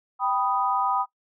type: chord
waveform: sine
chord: G augmented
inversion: none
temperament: equal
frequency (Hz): 784 / 987.8 / 1244.5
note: G5 / B5 / D#6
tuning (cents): 0 / 0 / 0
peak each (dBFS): -26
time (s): 0.19-1.06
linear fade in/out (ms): 50
effects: noise-tail reverb RT60 0.1 s tail -18 dB re dry